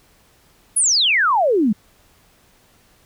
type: exponential sweep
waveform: sine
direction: down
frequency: 10980 to 193.2 Hz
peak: -13 dBFS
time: 0.76-1.73 s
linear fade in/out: 10 ms
effects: pink hiss -55 dBFS RMS until 3.05 s